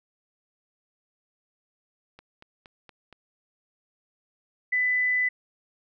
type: click train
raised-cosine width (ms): 0.3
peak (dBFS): -31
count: 5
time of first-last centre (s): 2.19-3.127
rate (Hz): 4.27
type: tone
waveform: sine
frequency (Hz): 1998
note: B6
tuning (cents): +20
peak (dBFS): -21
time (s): 4.72-5.29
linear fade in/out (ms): 10
effects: none